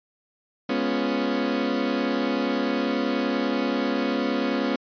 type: chord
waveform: 30% pulse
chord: C# dominant seventh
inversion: second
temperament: equal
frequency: 207.7 / 246.9 / 277.2 / 349.2 Hz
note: G#3 / B3 / C#4 / E#4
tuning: 0 / 0 / 0 / 0 cents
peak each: -28 / -24 / -24 / -29 dBFS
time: 0.69-4.76 s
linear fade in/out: 5 ms
effects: resampled to 11025 Hz